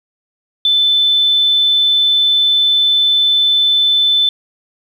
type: tone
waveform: sine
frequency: 3520 Hz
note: A7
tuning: in tune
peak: -9 dBFS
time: 0.65-4.29 s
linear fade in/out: 2 ms
effects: 7-bit